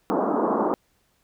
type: band-pass noise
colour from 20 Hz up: pink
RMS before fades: -23 dBFS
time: 0.1-0.74 s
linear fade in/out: 0 ms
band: 210 to 1200 Hz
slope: 48 dB/octave
effects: pink hiss -67 dBFS RMS until 1.23 s